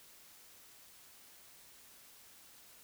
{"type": "silence", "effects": ["white hiss -59 dBFS RMS until 2.83 s"]}